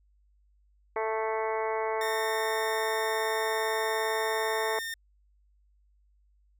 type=harmonic tone; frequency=220.3 Hz; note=A3; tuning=2 cents sharp; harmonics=2 / 3 / 4 / 5 / 6 / 7 / 8 / 9 / 10; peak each=-31 / -35 / -33 / -37 / -45 / -45 / -47 / -41 / -43 dBFS; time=0.96-4.79 s; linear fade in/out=2 ms
type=tone; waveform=sawtooth; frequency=1820 Hz; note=A#6; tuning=42 cents flat; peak=-30 dBFS; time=2.01-4.94 s; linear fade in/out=2 ms
effects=added 50 Hz sine -62 dBFS peak until 6.59 s